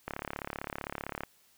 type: click train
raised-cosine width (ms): 0.5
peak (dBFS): -20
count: 42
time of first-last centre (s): 0.08-1.235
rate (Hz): 35.5
effects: white hiss -65 dBFS RMS until 1.57 s